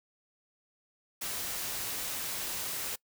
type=noise; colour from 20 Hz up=white; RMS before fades=-36 dBFS; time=1.21-2.96 s; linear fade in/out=10 ms; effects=noise-tail reverb RT60 0.1 s tail -23 dB re dry